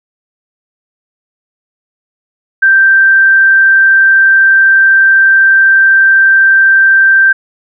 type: tone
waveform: sine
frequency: 1568 Hz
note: G6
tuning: in tune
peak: -3 dBFS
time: 2.62-7.33 s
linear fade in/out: 10 ms
effects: none